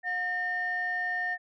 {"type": "tone pair together", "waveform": "sine", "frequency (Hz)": [721.5, 1818], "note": ["F#5", "A#6"], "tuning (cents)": [-44, -44], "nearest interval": "octave + major third", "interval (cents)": 1600, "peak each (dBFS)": [-34, -28], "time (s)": [0.03, 1.38], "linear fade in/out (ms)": 50, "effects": ["tanh soft clip ceiling -22 dBFS"]}